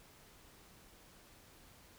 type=silence; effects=pink hiss -61 dBFS RMS until 1.98 s